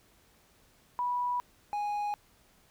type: tone pair in turn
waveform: sine / triangle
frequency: 980 / 827.3 Hz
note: B5 / G#5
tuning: -14 / -7 cents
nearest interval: minor third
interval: 293 cents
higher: first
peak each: -28 dBFS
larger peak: neither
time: 0.99-1.4 / 1.73-2.14 s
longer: neither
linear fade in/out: 0 ms
effects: pink hiss -64 dBFS RMS until 2.7 s